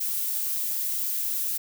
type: noise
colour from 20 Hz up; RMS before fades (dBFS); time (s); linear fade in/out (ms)
violet; -28; 0-1.58; 10
effects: none